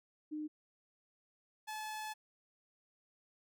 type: tone pair in turn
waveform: sine / sawtooth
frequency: 304.5 / 861.3 Hz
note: D#4 / A5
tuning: -37 / -37 cents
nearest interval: octave + tritone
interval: 1800 cents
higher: second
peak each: -38 / -37 dBFS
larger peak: second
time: 0.31-0.48 / 1.67-2.14 s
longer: second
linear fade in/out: 20 ms
effects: none

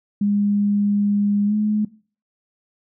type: tone with pitch glide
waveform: sine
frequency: 204.1 to 211.7 Hz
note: G#3 to G#3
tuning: -30 to +33 cents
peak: -16 dBFS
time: 0.21-1.85 s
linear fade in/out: 5 ms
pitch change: +63 cents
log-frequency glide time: 1.46-1.54 s
effects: noise-tail reverb RT60 0.4 s tail -20 dB re dry

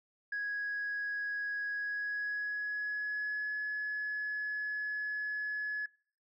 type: tone with pitch glide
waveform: sine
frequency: 1661.2 to 1700 Hz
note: G#6 to G#6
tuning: 0 to +40 cents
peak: -32 dBFS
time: 0.32-5.86 s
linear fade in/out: 5 ms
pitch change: +40 cents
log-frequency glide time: 1.72-3.55 s
effects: noise-tail reverb RT60 0.5 s tail -24 dB re dry + tanh soft clip ceiling -30 dBFS

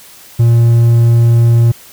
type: tone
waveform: triangle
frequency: 117.1 Hz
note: A#2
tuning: 8 cents sharp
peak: -3 dBFS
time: 0.39-1.72 s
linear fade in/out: 10 ms
effects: white hiss -38 dBFS RMS until 1.92 s

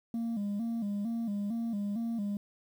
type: tone with vibrato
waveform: sine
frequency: 216.6 Hz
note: A3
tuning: 27 cents flat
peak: -28 dBFS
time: 0.14-2.37 s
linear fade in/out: 2 ms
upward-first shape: square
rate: 2.2 Hz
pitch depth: 110 cents each way
effects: tanh soft clip ceiling -30 dBFS + 10-bit

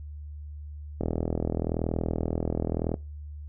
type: click train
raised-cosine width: 2 ms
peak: -14 dBFS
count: 80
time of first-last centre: 1.01-2.942 s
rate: 40.9 Hz
effects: noise-tail reverb RT60 0.3 s tail -23 dB re dry + added 74 Hz sine -37 dBFS peak until 3.48 s

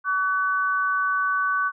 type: tone pair together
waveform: sine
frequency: 1140.2 / 1500 Hz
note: C#6 / F#6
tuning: +48 / +23 cents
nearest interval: perfect fourth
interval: 475 cents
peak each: -23 dBFS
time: 0.04-1.72 s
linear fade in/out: 50 ms
effects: none

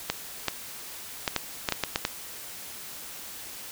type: clicks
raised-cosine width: 0.2 ms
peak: -7 dBFS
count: 9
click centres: 0.1 / 0.483 / 1.278 / 1.363 / 1.688 / 1.723 / 1.837 / 1.959 / 2.051 s
effects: white hiss -41 dBFS RMS until 3.71 s

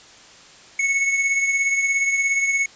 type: beating tone pair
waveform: square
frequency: 2203 / 2220 Hz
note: C#7 / C#7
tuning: -11 / +2 cents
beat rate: 17 Hz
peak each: -19 / -28 dBFS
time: 0.79-2.66 s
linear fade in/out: 5 ms
effects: white hiss -46 dBFS RMS until 2.75 s + resampled to 16000 Hz

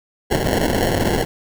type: noise with sample-and-hold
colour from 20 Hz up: white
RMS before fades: -18 dBFS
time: 0.3-1.25 s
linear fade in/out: 20 ms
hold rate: 1225 Hz
effects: none

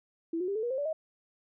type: tone with pitch steps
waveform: sine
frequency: 331 / 363 / 398.2 / 436.8 / 479 / 525.4 / 576.3 / 632.1 Hz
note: E4 / F#4 / G4 / A4 / A#4 / C5 / D5 / D#5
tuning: +7 / -33 / +27 / -13 / +47 / +7 / -33 / +27 cents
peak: -29 dBFS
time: 0.33-0.93 s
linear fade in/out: 5 ms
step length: 75 ms
effects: none

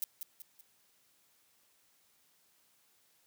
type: noise with echo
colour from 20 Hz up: violet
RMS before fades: -34 dBFS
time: 0.02-0.04 s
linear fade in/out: 0 ms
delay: 190 ms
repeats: 3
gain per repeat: -7 dB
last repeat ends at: 0.61 s
effects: white hiss -70 dBFS RMS until 3.26 s + high-pass 80 Hz 12 dB/octave

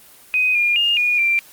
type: tone with pitch steps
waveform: sine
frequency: 2505 / 2416 / 2829 / 2443 / 2363 Hz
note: D#7 / D7 / F7 / D#7 / D7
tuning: +11 / +48 / +22 / -32 / +10 cents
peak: -14 dBFS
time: 0.34-1.39 s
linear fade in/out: 0 ms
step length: 210 ms
effects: white hiss -46 dBFS RMS until 1.52 s + Opus 24 kbps

